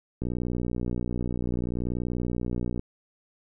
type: click train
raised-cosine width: 3 ms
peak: -17 dBFS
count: 157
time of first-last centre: 0.22-2.794 s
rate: 60.6 Hz
effects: none